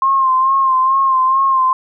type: tone with vibrato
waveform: sine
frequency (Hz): 1060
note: C6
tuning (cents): +22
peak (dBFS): -10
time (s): 0.02-1.73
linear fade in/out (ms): 2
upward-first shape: sine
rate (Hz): 2.3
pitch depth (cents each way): 42
effects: none